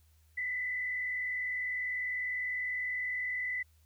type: tone with frequency modulation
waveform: sine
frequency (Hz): 2000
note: B6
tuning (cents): +21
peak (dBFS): -32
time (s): 0.37-3.63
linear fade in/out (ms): 10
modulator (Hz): 39.9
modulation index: 0.95
effects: added 78 Hz sine -62 dBFS peak until 3.85 s + white hiss -72 dBFS RMS until 3.85 s